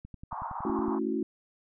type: click train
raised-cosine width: 5 ms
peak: -31 dBFS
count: 10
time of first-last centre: 0.05-0.883 s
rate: 10.8 Hz
type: band-pass noise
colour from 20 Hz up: white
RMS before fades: -37 dBFS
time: 0.31-0.99 s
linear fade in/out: 5 ms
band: 800 to 1100 Hz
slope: 48 dB/octave
type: chord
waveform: sine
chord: F# minor seventh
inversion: first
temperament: equal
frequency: 220 / 277.2 / 329.6 / 370 Hz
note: A3 / C#4 / E4 / F#4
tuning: 0 / 0 / 0 / 0 cents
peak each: -33 dBFS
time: 0.65-1.23 s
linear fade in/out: 2 ms
effects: none